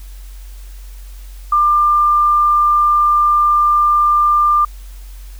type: tone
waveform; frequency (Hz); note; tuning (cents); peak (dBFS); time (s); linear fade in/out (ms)
sine; 1194; D6; +28; -9; 1.52-4.65; 5
effects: added 46 Hz sine -30 dBFS peak until 5.39 s + white hiss -46 dBFS RMS until 5.39 s